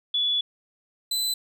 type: tone pair in turn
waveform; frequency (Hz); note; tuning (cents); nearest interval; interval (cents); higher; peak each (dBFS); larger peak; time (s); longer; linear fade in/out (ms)
sine / sawtooth; 3426 / 4018; A7 / B7; -47 / +29; minor third; 276; second; -21; neither; 0.14-0.41 / 1.11-1.34; first; 5
effects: none